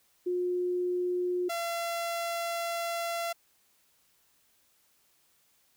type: tone pair in turn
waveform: sine / sawtooth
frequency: 358.4 / 680.1 Hz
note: F4 / F5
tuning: +45 / -46 cents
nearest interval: major seventh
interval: 1109 cents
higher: second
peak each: -27 dBFS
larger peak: neither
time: 0.26-1.49 / 1.49-3.33 s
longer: second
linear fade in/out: 10 ms
effects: white hiss -68 dBFS RMS until 5.76 s